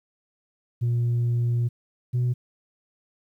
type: tone pair in turn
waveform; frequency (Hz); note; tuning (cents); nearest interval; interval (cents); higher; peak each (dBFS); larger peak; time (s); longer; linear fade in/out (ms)
sine; 119.3 / 123.36; A#2 / B2; +41 / -2; minor second; 57; second; -18; neither; 0.81-1.69 / 2.13-2.34; first; 20
effects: tanh soft clip ceiling -19 dBFS + 10-bit